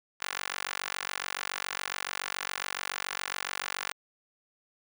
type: tone with high-pass filter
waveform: 15% pulse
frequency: 47.12 Hz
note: F#1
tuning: 32 cents sharp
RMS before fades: -36 dBFS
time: 0.2-3.93 s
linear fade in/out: 20 ms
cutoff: 1400 Hz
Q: 1.1
effects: none